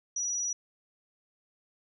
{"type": "tone", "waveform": "sine", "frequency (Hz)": 5840, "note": "F#8", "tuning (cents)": -24, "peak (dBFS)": -29, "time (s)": [0.16, 0.53], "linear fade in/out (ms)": 5, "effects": []}